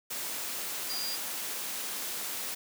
sine tone in noise, 4809 Hz, D8, 40 cents sharp, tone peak -34 dBFS, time 0.89-1.16 s, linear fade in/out 10 ms, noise white, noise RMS -36 dBFS, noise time 0.1-2.55 s, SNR -1 dB, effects high-pass 200 Hz 12 dB/octave

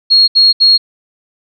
sine tone bursts, 4291 Hz, C8, 43 cents sharp, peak -4 dBFS, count 3, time 0.1-0.78 s, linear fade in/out 20 ms, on 180 ms, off 70 ms, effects none

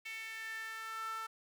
sawtooth tone with high-pass filter sweep, 445.1 Hz, A4, 20 cents sharp, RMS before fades -43 dBFS, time 0.05-1.27 s, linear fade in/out 10 ms, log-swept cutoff 2300 to 1200 Hz, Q 6.2, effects none

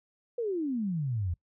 sine exponential sweep, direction down, 493.9 to 81.1 Hz, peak -28 dBFS, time 0.38-1.34 s, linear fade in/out 5 ms, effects noise-tail reverb RT60 0.1 s tail -24 dB re dry

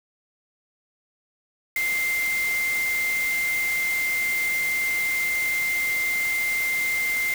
sine tone in noise, 2093 Hz, C7, in tune, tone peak -22 dBFS, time 1.76-7.34 s, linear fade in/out 2 ms, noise white, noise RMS -33 dBFS, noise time 1.76-7.34 s, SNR +8 dB, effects none

